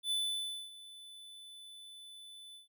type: tone with ADSR envelope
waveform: square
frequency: 3498 Hz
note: A7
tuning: 11 cents flat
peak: -31 dBFS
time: 0.03-2.68 s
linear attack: 79 ms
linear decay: 590 ms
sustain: -19 dB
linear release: 130 ms
effects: none